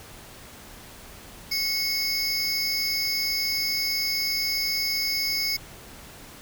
square tone cluster, 2183 / 4788 / 5260 Hz, C#7 / D8 / E8, -27 / +33 / -5 cents, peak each -30 / -29 / -28 dBFS, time 1.51-5.57 s, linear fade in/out 10 ms, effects pink hiss -45 dBFS RMS until 6.41 s

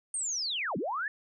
sine linear two-way sweep, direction down then up, 8900 to 145.9 to 1797 Hz, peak -30 dBFS, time 0.14-1.08 s, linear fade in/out 2 ms, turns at 0.77 s, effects none

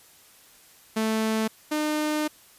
sawtooth tone pair in turn, 220 / 303.7 Hz, A3 / D#4, 0 / -42 cents, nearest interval tritone, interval 558 cents, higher second, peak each -19 / -20 dBFS, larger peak first, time 0.96-1.48 / 1.71-2.28 s, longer second, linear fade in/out 10 ms, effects white hiss -54 dBFS RMS until 2.58 s + resampled to 32000 Hz

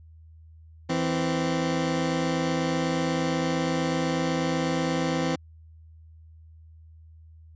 20% pulse tone pair together, 163.7 / 259.7 Hz, E3 / C4, -12 / -13 cents, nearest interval minor sixth, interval 799 cents, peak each -22 dBFS, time 0.89-5.36 s, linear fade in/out 10 ms, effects added 80 Hz sine -47 dBFS peak until 7.55 s + resampled to 16000 Hz

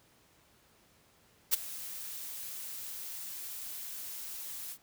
blue noise with ADSR envelope, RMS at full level -24 dBFS, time 1.51-4.78 s, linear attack 27 ms, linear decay 16 ms, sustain -18 dB, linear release 66 ms, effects pink hiss -65 dBFS RMS until 4.82 s + high-pass 60 Hz 12 dB/octave

